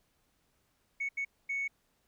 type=tone bursts at uneven times; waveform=sine; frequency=2217 Hz; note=C#7; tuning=in tune; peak=-30 dBFS; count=3; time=1-1.09 / 1.17-1.25 / 1.49-1.68 s; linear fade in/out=10 ms; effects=tanh soft clip ceiling -28 dBFS + pink hiss -74 dBFS RMS until 2.07 s